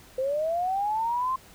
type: linear sweep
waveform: sine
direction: up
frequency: 510 to 1060 Hz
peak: -24 dBFS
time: 0.18-1.36 s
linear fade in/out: 5 ms
effects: pink hiss -52 dBFS RMS until 1.54 s